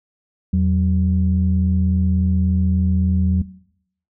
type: tone pair together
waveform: sine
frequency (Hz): 83.17 / 186.7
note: E2 / F#3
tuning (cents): +16 / +16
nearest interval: octave + major second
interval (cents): 1400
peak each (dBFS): -16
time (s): 0.53-3.42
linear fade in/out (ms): 5
effects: noise-tail reverb RT60 0.7 s tail -19 dB re dry + tanh soft clip ceiling -7 dBFS